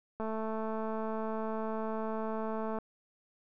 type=click train; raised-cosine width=1 ms; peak=-24 dBFS; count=570; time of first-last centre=0.2-2.786 s; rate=220 Hz; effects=none